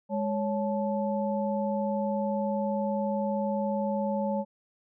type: tone cluster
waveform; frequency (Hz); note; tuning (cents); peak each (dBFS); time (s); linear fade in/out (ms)
sine; 206.8 / 556 / 870; G#3 / C#5 / A5; -7 / +5 / -20; -29 / -30 / -34; 0.09-4.45; 50
effects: none